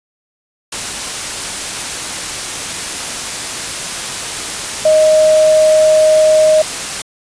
sine tone in noise, 623 Hz, D#5, 2 cents sharp, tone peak -6 dBFS, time 4.85-6.62 s, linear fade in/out 5 ms, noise white, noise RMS -21 dBFS, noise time 0.72-7.02 s, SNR +12 dB, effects resampled to 22050 Hz

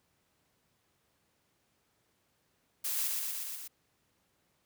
blue noise with echo, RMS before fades -34 dBFS, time 2.84-3.08 s, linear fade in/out 10 ms, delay 120 ms, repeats 5, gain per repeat -2 dB, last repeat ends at 3.68 s, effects pink hiss -74 dBFS RMS until 4.65 s + high-pass 80 Hz 12 dB/octave

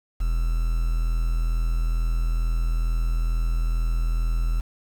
triangle tone with quantisation, 41.12 Hz, E1, 4 cents flat, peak -18 dBFS, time 0.2-4.61 s, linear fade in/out 10 ms, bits 7, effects none

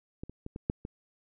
clicks, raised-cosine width 3 ms, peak -25 / -30 / -26 / -25 / -14 / -25 dBFS, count 6, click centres 0.235 / 0.296 / 0.464 / 0.561 / 0.699 / 0.851 s, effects none

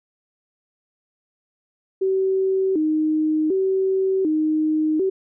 sine tone with vibrato, 344.2 Hz, F4, 25 cents flat, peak -17 dBFS, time 2.01-5.1 s, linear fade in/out 10 ms, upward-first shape square, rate 0.67 Hz, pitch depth 180 cents each way, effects none

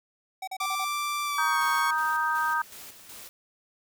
square tone bursts, 760 Hz, F#5, 46 cents sharp, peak -33 dBFS, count 5, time 0.42-0.847 s, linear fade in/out 5 ms, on 55 ms, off 38 ms
sawtooth tone with pitch glide, 1174.7 to 1108.8 Hz, D6 to C#6, 0 to 0 cents, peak -24 dBFS, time 0.6-1.91 s, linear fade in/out 5 ms, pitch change -100 cents, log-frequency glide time 1.25-1.58 s
sine chord, Eb major, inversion second, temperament equal with one note detuned, 941 / 1244.5 / 1568 Hz, Bb5 / Eb6 / G6, +16 / 0 / 0 cents, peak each -28 dBFS, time 1.38-2.62 s, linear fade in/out 5 ms
white noise with tremolo, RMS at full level -44 dBFS, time 1.61-3.29 s, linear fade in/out 0 ms, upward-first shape square, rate 2.7 Hz, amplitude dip 50%
effects none

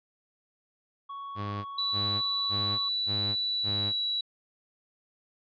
triangle tone, 1114 Hz, C#6, 8 cents sharp, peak -35 dBFS, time 1.09-2.89 s, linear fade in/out 10 ms
sawtooth tone bursts, 102.3 Hz, G#2, 26 cents flat, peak -29 dBFS, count 5, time 1.35-3.93 s, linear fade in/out 50 ms, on 300 ms, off 270 ms
sine tone with pitch glide, 3951 to 3917 Hz, B7 to B7, 0 to -15 cents, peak -27 dBFS, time 1.78-4.21 s, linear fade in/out 5 ms, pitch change -15 cents, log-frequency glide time 3.49-3.93 s
effects resampled to 11025 Hz

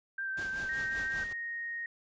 sine tone with vibrato, 1568 Hz, G6, in tune, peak -33 dBFS, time 0.18-1.24 s, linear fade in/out 5 ms, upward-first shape triangle, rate 5.5 Hz, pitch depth 24 cents each way
pink noise with tremolo, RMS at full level -43 dBFS, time 0.37-1.33 s, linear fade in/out 5 ms, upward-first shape triangle, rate 5.2 Hz, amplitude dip 70%
sine tone, 1864.7 Hz, A#6, in tune, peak -35 dBFS, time 0.69-1.86 s, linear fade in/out 2 ms
effects resampled to 16000 Hz

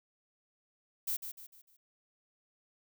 violet noise with echo, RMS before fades -34 dBFS, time 1.07-1.17 s, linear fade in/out 10 ms, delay 150 ms, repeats 4, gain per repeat -8 dB, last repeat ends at 1.77 s, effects none

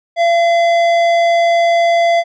sine tone with tanh clipping, 681 Hz, F5, 44 cents flat, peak -11 dBFS, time 0.16-2.24 s, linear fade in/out 50 ms, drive 13 dB, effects none

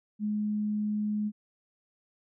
sine tone, 210.4 Hz, G#3, 23 cents sharp, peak -27 dBFS, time 0.19-1.32 s, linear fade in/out 50 ms, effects none

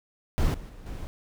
brown noise with level steps, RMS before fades -23 / -40 / -44 / -36 dBFS, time 0.38-1.07 s, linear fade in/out 0 ms, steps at 0.54 / 0.69 / 0.86 s, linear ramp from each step 2 ms, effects none

